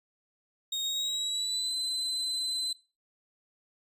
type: tone with pitch glide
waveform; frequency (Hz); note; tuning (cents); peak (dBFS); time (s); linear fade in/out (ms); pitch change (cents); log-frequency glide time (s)
35% pulse; 3729 to 4043; A#7 to B7; 0 to +40; -28; 0.72-2.73; 5; +140; 0.82-1.73
effects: noise-tail reverb RT60 0.3 s tail -19 dB re dry + resampled to 32000 Hz